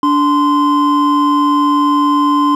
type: tone pair together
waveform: triangle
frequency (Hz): 291.3 / 1038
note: D4 / C6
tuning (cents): -14 / -14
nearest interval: octave + minor seventh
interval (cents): 2200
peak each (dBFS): -10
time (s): 0.03-2.55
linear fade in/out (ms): 2
effects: none